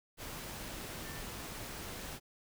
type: tone in noise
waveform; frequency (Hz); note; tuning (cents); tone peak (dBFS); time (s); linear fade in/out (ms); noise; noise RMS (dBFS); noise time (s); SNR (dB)
sine; 1786; A6; +25; -51; 1.02-1.23; 50; pink; -44; 0.17-2.2; -10
effects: none